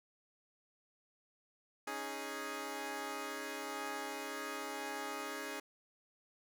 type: chord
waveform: 10% pulse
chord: C# suspended second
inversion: none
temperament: equal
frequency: 277.2 / 311.1 / 415.3 Hz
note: C#4 / D#4 / G#4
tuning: 0 / 0 / 0 cents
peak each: -37 / -38 / -35 dBFS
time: 1.87-5.6 s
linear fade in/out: 5 ms
effects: none